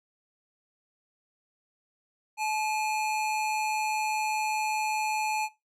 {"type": "tone pair together", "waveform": "square", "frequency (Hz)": [860, 2435], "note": ["A5", "D#7"], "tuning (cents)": [-40, -38], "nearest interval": "octave + tritone", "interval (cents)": 1802, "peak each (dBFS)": [-29, -35], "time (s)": [2.37, 5.49], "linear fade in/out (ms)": 50, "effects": ["noise-tail reverb RT60 0.2 s tail -17 dB re dry", "low-pass 11000 Hz 12 dB/octave"]}